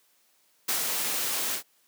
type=noise with ADSR envelope; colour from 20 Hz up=white; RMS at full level=-26 dBFS; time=0.68-1.63 s; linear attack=12 ms; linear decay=100 ms; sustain=-3 dB; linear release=95 ms; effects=white hiss -66 dBFS RMS until 1.87 s + high-pass 200 Hz 12 dB/octave